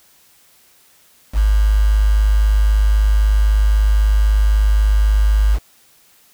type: tone with quantisation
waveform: sine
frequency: 51.91 Hz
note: G#1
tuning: in tune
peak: -10 dBFS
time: 1.33-5.59 s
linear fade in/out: 50 ms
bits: 5
effects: white hiss -52 dBFS RMS until 6.33 s